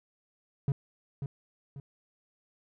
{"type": "tone with echo", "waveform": "triangle", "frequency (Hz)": 138.59, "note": "C#3", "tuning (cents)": 0, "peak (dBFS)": -22, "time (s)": [0.68, 0.72], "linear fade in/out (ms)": 2, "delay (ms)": 540, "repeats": 2, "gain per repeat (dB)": -8, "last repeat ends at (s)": 1.8, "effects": []}